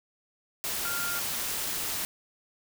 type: tone in noise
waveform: sine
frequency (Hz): 1400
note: F6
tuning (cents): +4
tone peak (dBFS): -33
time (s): 0.85-1.19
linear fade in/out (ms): 0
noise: white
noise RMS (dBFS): -32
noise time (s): 0.64-2.05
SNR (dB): -4
effects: none